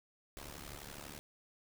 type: noise with amplitude modulation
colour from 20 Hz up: pink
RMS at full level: -45 dBFS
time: 0.37-1.19 s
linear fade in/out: 0 ms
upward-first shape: sine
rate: 72.1 Hz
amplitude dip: 85%
effects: none